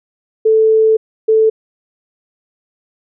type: tone bursts at uneven times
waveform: sine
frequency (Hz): 440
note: A4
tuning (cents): 0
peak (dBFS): -7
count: 2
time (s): 0.45-0.97 / 1.28-1.5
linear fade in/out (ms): 10
effects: none